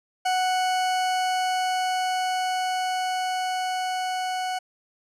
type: tone with level ramp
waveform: 40% pulse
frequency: 740 Hz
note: F#5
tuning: in tune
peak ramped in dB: -20 to -25 dBFS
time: 0.25-4.59 s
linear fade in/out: 10 ms
effects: low-pass 9000 Hz 12 dB/octave